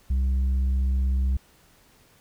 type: tone with tanh clipping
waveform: sine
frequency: 65.41 Hz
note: C2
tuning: in tune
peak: -21 dBFS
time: 0.1-1.37 s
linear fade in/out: 5 ms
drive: 4 dB
effects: pink hiss -58 dBFS RMS until 2.2 s